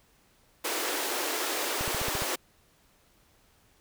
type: high-pass noise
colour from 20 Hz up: pink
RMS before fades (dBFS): -31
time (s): 0.64-2.36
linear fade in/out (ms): 10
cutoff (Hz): 300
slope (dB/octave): 48
type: click train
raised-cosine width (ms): 5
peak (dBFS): -24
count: 7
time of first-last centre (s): 1.81-2.221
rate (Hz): 14.6
effects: pink hiss -64 dBFS RMS until 3.8 s